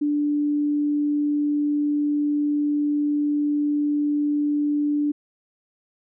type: tone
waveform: sine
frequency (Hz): 293.6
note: D4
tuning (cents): 0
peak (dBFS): -19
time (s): 0.01-5.12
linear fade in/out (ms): 10
effects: none